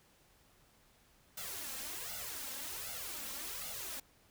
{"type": "noise with flanger", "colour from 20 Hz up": "white", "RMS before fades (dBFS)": -43, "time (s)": [1.37, 4], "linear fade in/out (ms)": 5, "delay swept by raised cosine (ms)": [1.4, 3.8], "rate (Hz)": 1.3, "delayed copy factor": 0.9, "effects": ["pink hiss -67 dBFS RMS until 4.3 s"]}